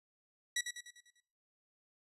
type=tone with echo; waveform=15% pulse; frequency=1937 Hz; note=B6; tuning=34 cents flat; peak=-26 dBFS; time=0.56-0.61 s; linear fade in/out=5 ms; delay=99 ms; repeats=6; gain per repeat=-6 dB; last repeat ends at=1.204 s; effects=noise-tail reverb RT60 0.6 s tail -19 dB re dry + resampled to 32000 Hz